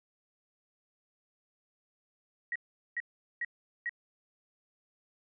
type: tone bursts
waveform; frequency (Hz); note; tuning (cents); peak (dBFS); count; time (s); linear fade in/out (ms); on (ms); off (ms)
sine; 1903; A#6; +35; -31; 4; 2.52-3.894; 2; 36; 410
effects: none